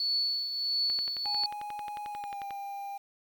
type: tone with tremolo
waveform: sine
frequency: 4435 Hz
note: C#8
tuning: in tune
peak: -25 dBFS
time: 0-1.46 s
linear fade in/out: 2 ms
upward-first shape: triangle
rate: 1.5 Hz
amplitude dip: 60%
type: click train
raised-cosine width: 0.3 ms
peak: -27 dBFS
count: 19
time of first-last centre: 0.9-2.507 s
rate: 11.2 Hz
type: tone with pitch glide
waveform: triangle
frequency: 831 to 798.5 Hz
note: G#5 to G5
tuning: +1 to +32 cents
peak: -34 dBFS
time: 1.25-2.98 s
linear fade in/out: 10 ms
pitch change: -69 cents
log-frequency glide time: 2.1-2.42 s
effects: 9-bit